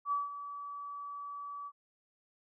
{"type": "tone with ADSR envelope", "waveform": "sine", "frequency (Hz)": 1147, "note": "D6", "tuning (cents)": -41, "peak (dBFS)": -28, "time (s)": [0.05, 1.72], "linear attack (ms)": 68, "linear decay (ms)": 170, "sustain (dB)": -12, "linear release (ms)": 54, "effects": []}